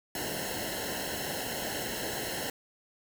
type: noise with comb filter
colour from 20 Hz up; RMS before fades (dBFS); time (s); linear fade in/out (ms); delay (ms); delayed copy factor
pink; -35; 0.15-2.5; 2; 0.84; -0.95
effects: none